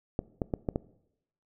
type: clicks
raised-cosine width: 2 ms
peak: -15 dBFS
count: 5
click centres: 0.191 / 0.418 / 0.538 / 0.688 / 0.759 s
effects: noise-tail reverb RT60 0.8 s tail -20 dB re dry